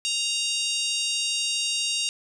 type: harmonic tone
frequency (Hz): 932.3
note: A#5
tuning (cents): 0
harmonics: 3 / 4 / 5 / 6 / 7 / 8 / 9 / 10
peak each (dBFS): -28 / -30 / -32 / -34 / -35 / -36 / -37 / -38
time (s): 0.05-2.09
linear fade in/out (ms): 0
effects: 9-bit